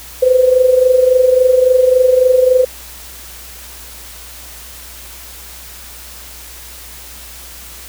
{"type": "tone with amplitude modulation", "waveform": "sine", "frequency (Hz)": 509, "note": "C5", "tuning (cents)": -48, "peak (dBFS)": -4, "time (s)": [0.22, 2.65], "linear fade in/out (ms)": 10, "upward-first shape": "sine", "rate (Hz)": 23.6, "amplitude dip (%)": 65, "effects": ["added 60 Hz sine -38 dBFS peak until 7.88 s", "white hiss -34 dBFS RMS until 7.88 s"]}